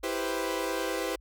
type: chord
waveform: sawtooth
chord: C major seventh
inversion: first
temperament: equal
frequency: 329.6 / 392 / 493.9 / 523.3 Hz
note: E4 / G4 / B4 / C5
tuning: 0 / 0 / 0 / 0 cents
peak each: -31 dBFS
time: 0.03-1.16 s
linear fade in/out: 10 ms
effects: added 50 Hz sine -52 dBFS peak until 1.2 s